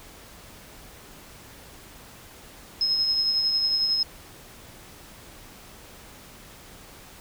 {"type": "tone with tremolo", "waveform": "sine", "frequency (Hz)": 5150, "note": "E8", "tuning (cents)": -41, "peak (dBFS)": -19, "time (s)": [2.81, 4.03], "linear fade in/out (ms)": 2, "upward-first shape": "triangle", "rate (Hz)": 11, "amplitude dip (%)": 40, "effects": ["pink hiss -47 dBFS RMS until 7.2 s"]}